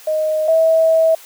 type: tone pair in turn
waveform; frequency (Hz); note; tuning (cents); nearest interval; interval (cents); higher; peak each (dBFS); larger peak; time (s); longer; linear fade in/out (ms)
sine; 622.3 / 647.2; D#5 / E5; 0 / -32; minor second; 68; second; -14 / -9; second; 0.07-0.48 / 0.48-1.15; second; 5
effects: white hiss -41 dBFS RMS until 1.25 s + high-pass 400 Hz 12 dB/octave